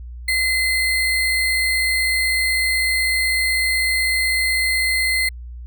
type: tone with sample-and-hold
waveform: sine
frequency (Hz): 2056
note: C7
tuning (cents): -31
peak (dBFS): -16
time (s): 0.28-5.29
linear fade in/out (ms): 5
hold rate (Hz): 6300
effects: added 60 Hz sine -31 dBFS peak until 5.66 s